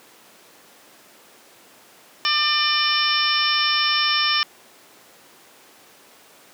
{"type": "harmonic tone", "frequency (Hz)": 598, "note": "D5", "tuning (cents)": 31, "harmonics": [2, 3, 4, 5, 6, 7, 8, 9], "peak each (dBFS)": [-24, -26, -26, -24, -27, -34, -31, -23], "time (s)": [2.25, 4.43], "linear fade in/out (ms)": 0, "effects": ["pink hiss -49 dBFS RMS until 6.53 s", "high-pass 300 Hz 12 dB/octave"]}